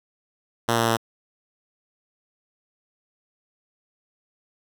5% pulse tone with pitch steps, 116.54 / 115.27 / 114.01 Hz, A#2 / A#2 / A#2, 0 / -19 / -38 cents, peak -8 dBFS, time 0.68-0.971 s, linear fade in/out 10 ms, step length 97 ms, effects none

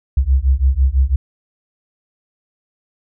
sine beating tone pair, 63.6 / 69.6 Hz, C2 / C#2, -48 / +8 cents, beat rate 6 Hz, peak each -14 dBFS, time 0.17-1.16 s, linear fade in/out 5 ms, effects none

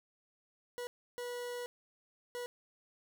40% pulse tone bursts at uneven times, 487 Hz, B4, 24 cents flat, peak -38 dBFS, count 3, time 0.78-0.87 / 1.18-1.66 / 2.35-2.46 s, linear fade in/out 0 ms, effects none

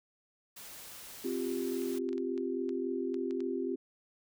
white noise, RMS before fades -48 dBFS, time 0.56-1.99 s, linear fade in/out 10 ms
sine chord, C suspended fourth, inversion none, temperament just, 261.6 / 348.8 / 392.4 Hz, C4 / F4 / G4, 0 / -2 / +2 cents, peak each -36 dBFS, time 1.24-3.76 s, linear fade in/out 10 ms
clicks, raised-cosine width 0.2 ms, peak -34 dBFS, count 9, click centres 1.819 / 2.09 / 2.13 / 2.18 / 2.378 / 2.692 / 3.143 / 3.309 / 3.405 s
effects none

